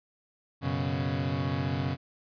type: chord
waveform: 30% pulse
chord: F# suspended fourth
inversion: none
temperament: equal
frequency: 92.5 / 123.47 / 138.59 Hz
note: F#2 / B2 / C#3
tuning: 0 / 0 / 0 cents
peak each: -31 / -31 / -28 dBFS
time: 0.61-1.97 s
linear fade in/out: 50 ms
effects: resampled to 11025 Hz